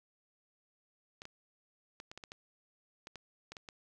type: clicks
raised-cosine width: 0.2 ms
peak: -29 dBFS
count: 12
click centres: 1.219 / 1.254 / 2.001 / 2.115 / 2.176 / 2.238 / 2.319 / 3.071 / 3.157 / 3.52 / 3.568 / 3.688 s
effects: none